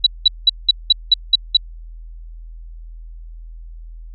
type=tone bursts; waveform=sine; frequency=3931 Hz; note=B7; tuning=9 cents flat; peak=-6 dBFS; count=8; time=0.04-1.57 s; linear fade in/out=5 ms; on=25 ms; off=190 ms; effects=added 41 Hz sine -32 dBFS peak until 4.14 s